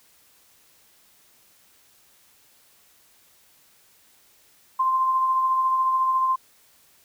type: tone with tremolo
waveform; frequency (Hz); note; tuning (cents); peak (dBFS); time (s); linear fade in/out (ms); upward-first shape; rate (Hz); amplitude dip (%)
sine; 1045; C6; -2; -17; 4.79-6.36; 10; triangle; 14; 35
effects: white hiss -58 dBFS RMS until 7.04 s